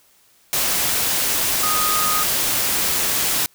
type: tone in noise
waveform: sine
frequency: 1244.5 Hz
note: D#6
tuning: in tune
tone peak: -21 dBFS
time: 1.63-2.23 s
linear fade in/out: 0 ms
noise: white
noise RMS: -20 dBFS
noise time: 0.53-3.46 s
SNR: -4 dB
effects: white hiss -56 dBFS RMS until 3.54 s